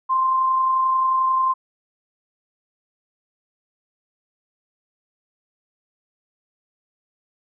sine tone with amplitude modulation, 1046.5 Hz, C6, in tune, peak -15 dBFS, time 0.09-1.54 s, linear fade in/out 20 ms, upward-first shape sine, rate 31.3 Hz, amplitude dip 25%, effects none

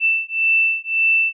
sine beating tone pair, 2662 / 2663.8 Hz, E7 / E7, +16 / +17 cents, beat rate 1.8 Hz, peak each -18 dBFS, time 0-1.33 s, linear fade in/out 50 ms, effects none

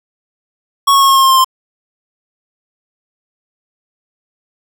square tone with pitch steps, 1108.7 / 1099.8 / 1090.9 / 1082.1 / 1073.4 / 1064.8 / 1056.2 / 1047.7 Hz, C#6 / C#6 / C#6 / C#6 / C6 / C6 / C6 / C6, 0 / -14 / -28 / -42 / +44 / +30 / +16 / +2 cents, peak -7 dBFS, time 0.87-1.446 s, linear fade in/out 10 ms, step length 72 ms, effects none

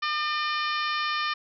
harmonic tone, 603 Hz, D5, 46 cents sharp, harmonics 2 / 3 / 4 / 5 / 6 / 7 / 8 / 9, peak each -28 / -32 / -34 / -36 / -38 / -39 / -40 / -41 dBFS, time 0.02-1.34 s, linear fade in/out 10 ms, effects none

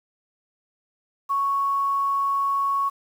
sine tone, 1108.7 Hz, C#6, in tune, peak -20 dBFS, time 1.29-2.9 s, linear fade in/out 20 ms, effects 8-bit

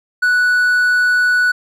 triangle tone, 1478 Hz, F#6, 2 cents flat, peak -9 dBFS, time 0.22-1.52 s, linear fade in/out 10 ms, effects none

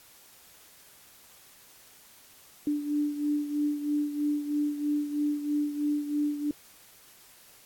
sine beating tone pair, 293.7 / 296.8 Hz, D4 / D4, 0 / +18 cents, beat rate 3.1 Hz, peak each -27 / -33 dBFS, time 2.67-6.51 s, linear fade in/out 2 ms, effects white hiss -55 dBFS RMS until 7.65 s + AAC 64 kbps

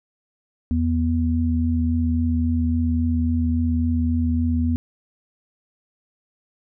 sine tone pair together, 82.41 / 243.6 Hz, E2 / B3, 0 / -24 cents, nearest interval octave + perfect fifth, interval 1876 cents, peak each -20 / -21 dBFS, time 0.71-4.76 s, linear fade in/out 0 ms, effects none

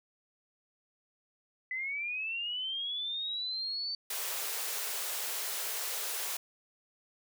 sine linear sweep, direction up, 1996 to 4566 Hz, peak -33 dBFS, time 1.71-3.95 s, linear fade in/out 2 ms
white high-pass noise, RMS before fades -36 dBFS, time 4.1-6.37 s, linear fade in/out 5 ms, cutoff 380 Hz, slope 96 dB/octave
effects none

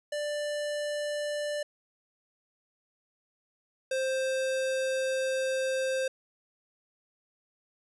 square tone pair in turn, 590 / 525.6 Hz, D5 / C5, +8 / +8 cents, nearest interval major second, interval 200 cents, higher first, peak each -31 / -28 dBFS, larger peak second, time 0.12-1.63 / 3.91-6.08 s, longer second, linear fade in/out 5 ms, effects resampled to 24000 Hz

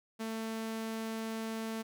sawtooth tone, 223 Hz, A3, 23 cents sharp, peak -32 dBFS, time 0.19-1.83 s, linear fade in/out 20 ms, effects none

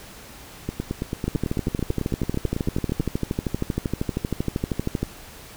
two click trains, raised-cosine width 3 ms, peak -10 / -12 dBFS, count 49 / 22, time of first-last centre 1.28-5.03 / 0.69-3.005 s, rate 12.8 / 9.07 Hz, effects pink hiss -43 dBFS RMS until 5.56 s

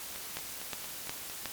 two click trains, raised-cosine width 0.2 ms, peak -17 / -24 dBFS, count 4 / 6, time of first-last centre 0.37-1.457 / 0.16-1.299 s, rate 2.76 / 4.39 Hz, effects white hiss -42 dBFS RMS until 1.52 s + MP3 96 kbps

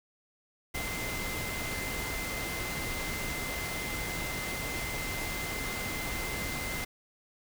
sine tone in noise, 2072 Hz, C7, 17 cents flat, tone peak -38 dBFS, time 0.74-6.85 s, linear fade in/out 10 ms, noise pink, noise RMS -36 dBFS, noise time 0.74-6.85 s, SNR -5 dB, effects none

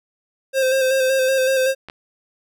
square tone with vibrato, 526 Hz, C5, 9 cents sharp, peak -16 dBFS, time 0.53-1.75 s, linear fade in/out 50 ms, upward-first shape square, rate 5.3 Hz, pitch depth 25 cents each way
clicks, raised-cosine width 0.3 ms, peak -19 dBFS, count 2, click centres 1.886 / 1.899 s
effects none

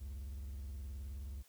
triangle tone with vibrato, 67.9 Hz, C#2, 35 cents flat, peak -40 dBFS, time 0-1.43 s, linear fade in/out 20 ms, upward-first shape sine, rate 19 Hz, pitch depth 240 cents each way, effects white hiss -67 dBFS RMS until 1.48 s

